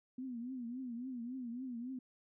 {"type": "tone with vibrato", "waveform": "sine", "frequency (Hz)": 246.9, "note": "B3", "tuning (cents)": 0, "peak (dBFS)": -40, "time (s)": [0.18, 1.99], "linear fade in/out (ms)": 5, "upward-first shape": "triangle", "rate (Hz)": 3.6, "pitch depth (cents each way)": 140, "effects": []}